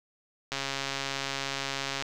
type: click train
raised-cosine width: 0.2 ms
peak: -14 dBFS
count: 207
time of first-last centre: 0.52-2.024 s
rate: 137 Hz
effects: none